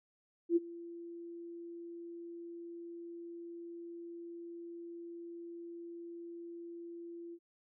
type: tone with ADSR envelope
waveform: sine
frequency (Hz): 340.6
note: F4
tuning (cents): -43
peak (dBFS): -23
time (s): 0.49-7.39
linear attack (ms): 72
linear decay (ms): 25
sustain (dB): -21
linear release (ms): 57
effects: none